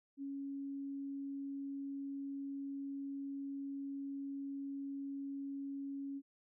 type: tone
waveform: sine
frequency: 277.2 Hz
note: C#4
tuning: in tune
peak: -40 dBFS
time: 0.17-6.22 s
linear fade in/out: 50 ms
effects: none